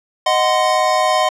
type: chord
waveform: square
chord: C diminished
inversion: first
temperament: equal with one note detuned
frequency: 622.3 / 740 / 1036.9 Hz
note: Eb5 / Gb5 / C6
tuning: 0 / 0 / -16 cents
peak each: -18 dBFS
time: 0.26-1.29 s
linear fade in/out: 5 ms
effects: low-pass 7000 Hz 12 dB/octave